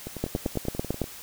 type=two click trains; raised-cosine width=2 ms; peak=-21 / -12 dBFS; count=11 / 8; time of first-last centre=0.07-1.041 / 0.24-1.017 s; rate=10.3 / 9.01 Hz; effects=white hiss -43 dBFS RMS until 1.22 s